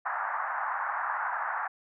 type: band-pass noise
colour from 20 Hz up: pink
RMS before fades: -32 dBFS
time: 0.05-1.68 s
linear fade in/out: 10 ms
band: 760 to 1700 Hz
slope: 48 dB/octave
effects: none